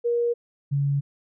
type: tone pair in turn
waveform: sine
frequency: 474.3 / 141.01 Hz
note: A#4 / C#3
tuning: +30 / +30 cents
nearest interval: octave + major sixth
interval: 2100 cents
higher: first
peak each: -20 dBFS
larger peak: neither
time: 0.04-0.34 / 0.71-1.01 s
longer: neither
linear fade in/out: 20 ms
effects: none